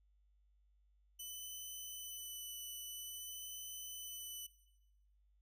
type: tone with vibrato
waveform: 10% pulse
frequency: 2997 Hz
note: F#7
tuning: 22 cents sharp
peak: -38 dBFS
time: 1.19-4.47 s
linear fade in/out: 10 ms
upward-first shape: sine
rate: 0.5 Hz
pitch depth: 11 cents each way
effects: noise-tail reverb RT60 1.0 s tail -19 dB re dry + added 50 Hz sine -69 dBFS peak until 5.41 s